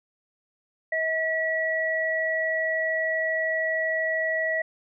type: tone pair together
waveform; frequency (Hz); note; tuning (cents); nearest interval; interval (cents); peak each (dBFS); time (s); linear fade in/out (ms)
sine; 641 / 1935.9; E5 / B6; -49 / -35; octave + perfect fifth; 1914; -27 / -25; 0.92-4.62; 5
effects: none